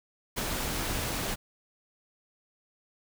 pink noise with ADSR envelope, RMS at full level -30 dBFS, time 0.36-1.36 s, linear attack 21 ms, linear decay 33 ms, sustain -2 dB, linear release 29 ms, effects none

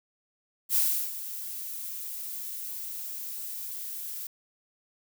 violet noise with ADSR envelope, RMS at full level -23 dBFS, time 0.69-4.27 s, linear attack 66 ms, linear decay 350 ms, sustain -14 dB, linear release 4 ms, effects none

